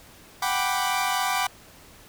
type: chord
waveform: sawtooth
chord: G major seventh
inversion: third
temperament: equal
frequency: 740 / 784 / 987.8 / 1174.7 Hz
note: F#5 / G5 / B5 / D6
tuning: 0 / 0 / 0 / 0 cents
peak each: -25 dBFS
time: 0.42-1.47 s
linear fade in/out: 5 ms
effects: pink hiss -50 dBFS RMS until 2.08 s